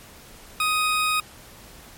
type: tone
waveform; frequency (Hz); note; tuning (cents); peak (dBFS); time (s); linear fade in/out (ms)
20% pulse; 1251; D#6; +9; -15; 0.6-1.2; 2
effects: pink hiss -46 dBFS RMS until 1.97 s + MP3 64 kbps